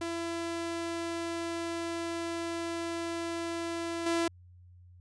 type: tone with level steps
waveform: sawtooth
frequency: 335.9 Hz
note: E4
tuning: 33 cents sharp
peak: -29 / -23 dBFS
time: 0.01-4.28 s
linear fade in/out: 5 ms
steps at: 4.06 s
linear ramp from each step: 5 ms
effects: added 89 Hz sine -52 dBFS peak until 5 s + resampled to 22050 Hz